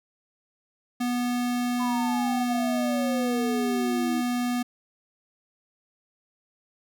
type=tone; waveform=square; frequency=244.6 Hz; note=B3; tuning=16 cents flat; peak=-25 dBFS; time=1-4.63 s; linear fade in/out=10 ms
type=exponential sweep; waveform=sine; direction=down; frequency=1022 to 311.1 Hz; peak=-29 dBFS; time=1.79-4.22 s; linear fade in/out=20 ms
effects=none